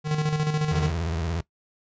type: tone with tremolo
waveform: square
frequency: 152.4 Hz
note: D#3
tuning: 36 cents flat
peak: -21 dBFS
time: 0.04-0.92 s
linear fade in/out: 50 ms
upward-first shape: square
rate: 14 Hz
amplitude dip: 50%
type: tone with vibrato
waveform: 30% pulse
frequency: 82.41 Hz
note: E2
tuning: in tune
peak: -23 dBFS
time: 0.71-1.41 s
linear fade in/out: 5 ms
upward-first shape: sine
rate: 17 Hz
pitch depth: 130 cents each way
effects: noise-tail reverb RT60 0.1 s tail -19 dB re dry + resampled to 16000 Hz